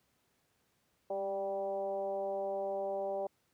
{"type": "tone with frequency modulation", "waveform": "sine", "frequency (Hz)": 587.3, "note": "D5", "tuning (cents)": 0, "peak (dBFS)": -33, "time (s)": [1.1, 3.27], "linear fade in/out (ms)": 5, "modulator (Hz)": 194, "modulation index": 0.97, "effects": ["pink hiss -75 dBFS RMS until 3.53 s", "high-pass 80 Hz 12 dB/octave"]}